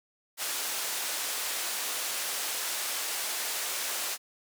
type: band-pass noise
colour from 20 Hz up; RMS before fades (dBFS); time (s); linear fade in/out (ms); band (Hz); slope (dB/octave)
white; -33; 0.37-4.18; 50; 460 to 12000; 12
effects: none